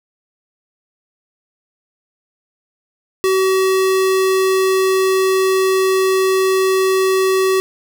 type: tone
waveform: square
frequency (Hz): 379.6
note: F#4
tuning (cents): +44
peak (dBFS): -13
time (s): 3.24-7.6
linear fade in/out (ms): 0
effects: none